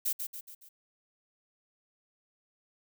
violet noise with echo, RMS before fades -30 dBFS, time 0.05-0.13 s, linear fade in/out 10 ms, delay 140 ms, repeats 4, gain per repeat -6 dB, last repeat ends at 0.69 s, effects none

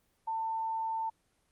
sine tone, 895 Hz, A5, 29 cents sharp, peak -31 dBFS, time 0.27-1.1 s, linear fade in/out 10 ms, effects pink hiss -73 dBFS RMS until 1.51 s + Opus 24 kbps

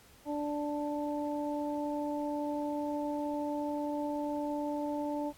harmonic tone, 293.7 Hz, D4, in tune, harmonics 1 / 2 / 3, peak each -34 / -37 / -39 dBFS, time 0.25-5.33 s, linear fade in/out 50 ms, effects pink hiss -59 dBFS RMS until 5.37 s + AAC 64 kbps

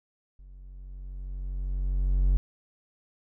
triangle tone with level ramp, 46.25 Hz, F#1, in tune, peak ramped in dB -44 to -16 dBFS, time 0.39-2.37 s, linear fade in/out 0 ms, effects none

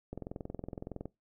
click train, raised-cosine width 2 ms, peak -26 dBFS, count 21, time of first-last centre 0.13-1.056 s, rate 21.6 Hz, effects noise-tail reverb RT60 0.2 s tail -22 dB re dry

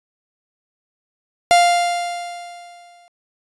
45% pulse tone with exponential decay, 698.5 Hz, F5, in tune, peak -8 dBFS, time 1.51-3.08 s, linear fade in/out 0 ms, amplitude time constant 340 ms, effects resampled to 24000 Hz

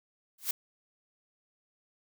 blue noise with exponential growth, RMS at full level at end -25 dBFS, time 0.38-0.51 s, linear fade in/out 5 ms, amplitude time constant 28 ms, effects none

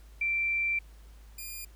sine / 5% pulse tone pair in turn, 2349 / 2418 Hz, D7 / D7, 0 / +50 cents, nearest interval minor second, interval 50 cents, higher second, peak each -26 / -29 dBFS, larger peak first, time 0.21-0.79 / 1.38-1.65 s, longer first, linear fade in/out 5 ms, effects added 53 Hz sine -49 dBFS peak until 1.75 s + pink hiss -62 dBFS RMS until 1.75 s

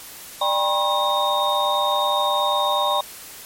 sine tone cluster, 593 / 797 / 969 / 1077 / 3700 Hz, D5 / G5 / B5 / C6 / A#7, +17 / +28 / -33 / +50 / -14 cents, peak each -24 dBFS, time 0.41-3.01 s, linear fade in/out 5 ms, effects white hiss -39 dBFS RMS until 3.45 s + MP3 64 kbps

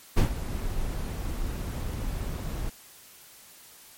brown noise with ADSR envelope, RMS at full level -17 dBFS, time 0.16-2.7 s, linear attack 21 ms, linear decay 110 ms, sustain -14 dB, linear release 9 ms, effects white hiss -51 dBFS RMS until 3.97 s + MP3 64 kbps

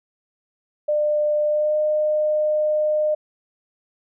sine tone with pitch glide, 599 to 608.8 Hz, D5 to D#5, +34 to -38 cents, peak -17 dBFS, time 0.88-3.15 s, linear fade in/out 10 ms, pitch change +28 cents, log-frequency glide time 1.47-1.77 s, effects none

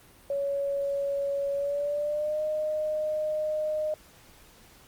sine tone with pitch glide, 560 to 614.2 Hz, C#5 to D#5, +18 to -23 cents, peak -26 dBFS, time 0.3-3.94 s, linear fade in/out 2 ms, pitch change +159 cents, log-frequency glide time 1.54-2.42 s, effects pink hiss -55 dBFS RMS until 4.87 s + Opus 32 kbps

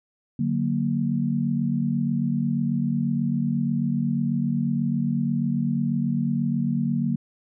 sine chord, D augmented, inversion none, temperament equal, 146.83 / 185 / 233.1 Hz, D3 / F#3 / A#3, 0 / 0 / 0 cents, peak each -26 / -27 / -24 dBFS, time 0.39-7.16 s, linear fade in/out 5 ms, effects none

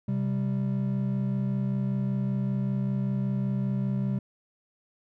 triangle tone pair together, 130.81 / 195.99 Hz, C3 / G3, 0 / 0 cents, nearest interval perfect fifth, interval 700 cents, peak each -26 dBFS, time 0.08-4.19 s, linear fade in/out 5 ms, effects none

